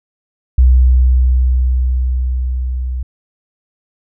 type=tone with level ramp; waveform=sine; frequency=63.1 Hz; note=B1; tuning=38 cents sharp; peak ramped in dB=-4 to -17 dBFS; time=0.58-3.03 s; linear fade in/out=5 ms; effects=none